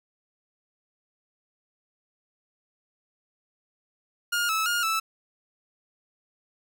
sawtooth tone with pitch steps, 1419 / 1303 / 1420 / 1315 Hz, F6 / E6 / F6 / E6, +27 / -20 / +28 / -5 cents, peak -20 dBFS, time 4.32-5 s, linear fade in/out 10 ms, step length 170 ms, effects none

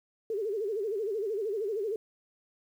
sine tone with vibrato, 420.3 Hz, G#4, 21 cents sharp, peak -29 dBFS, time 0.3-1.96 s, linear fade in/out 2 ms, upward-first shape sine, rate 13 Hz, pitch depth 150 cents each way, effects 10-bit

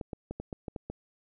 clicks, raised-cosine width 2 ms, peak -23 dBFS, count 8, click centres 0.012 / 0.132 / 0.31 / 0.4 / 0.528 / 0.682 / 0.762 / 0.9 s, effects none

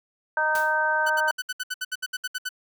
harmonic tone, 309.4 Hz, D#4, 10 cents flat, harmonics 2 / 3 / 4 / 5, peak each -29 / -25 / -35 / -23 dBFS, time 0.37-1.31 s, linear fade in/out 2 ms
white noise with exponential decay, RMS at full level -32 dBFS, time 0.55-0.78 s, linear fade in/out 2 ms, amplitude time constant 50 ms
sawtooth tone bursts, 1499 Hz, F#6, 22 cents sharp, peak -23 dBFS, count 14, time 1.06-2.491 s, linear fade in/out 10 ms, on 40 ms, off 67 ms
effects none

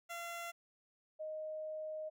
15% pulse / sine tone pair in turn, 684 / 622 Hz, F5 / D#5, -36 / -1 cents, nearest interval major second, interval 165 cents, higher first, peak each -36 / -40 dBFS, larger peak first, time 0.09-0.52 / 1.19-2.1 s, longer second, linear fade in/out 20 ms, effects none

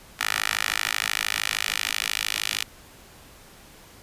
10% pulse tone with high-pass filter sweep, 53 Hz, G#1, 36 cents sharp, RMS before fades -27 dBFS, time 0.19-2.64 s, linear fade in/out 10 ms, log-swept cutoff 1700 to 2700 Hz, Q 1.4, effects pink hiss -49 dBFS RMS until 4.02 s + resampled to 32000 Hz

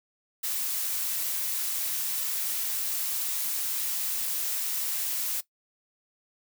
blue noise, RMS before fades -30 dBFS, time 0.43-5.41 s, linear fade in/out 10 ms, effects noise-tail reverb RT60 0.1 s tail -17 dB re dry

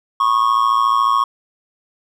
triangle tone with amplitude modulation, 1100 Hz, C#6, 14 cents flat, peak -7 dBFS, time 0.2-1.24 s, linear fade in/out 5 ms, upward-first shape sine, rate 114 Hz, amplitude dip 80%, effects none

